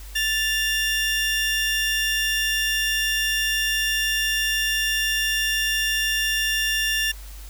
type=tone pair together; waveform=30% pulse; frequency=1760 / 2794 Hz; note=A6 / F7; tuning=0 / 0 cents; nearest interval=minor sixth; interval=800 cents; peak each=-21 dBFS; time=0.15-7.12 s; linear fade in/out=10 ms; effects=added 50 Hz sine -36 dBFS peak until 7.49 s + white hiss -46 dBFS RMS until 7.49 s